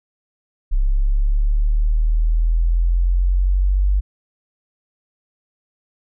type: exponential sweep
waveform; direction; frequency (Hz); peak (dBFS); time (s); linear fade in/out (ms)
sine; up; 33.4 to 49; -13; 0.71-4.01; 20
effects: none